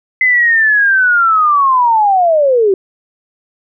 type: linear sweep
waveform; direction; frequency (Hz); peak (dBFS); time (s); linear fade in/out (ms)
sine; down; 2048 to 370; -7; 0.21-2.74; 2
effects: none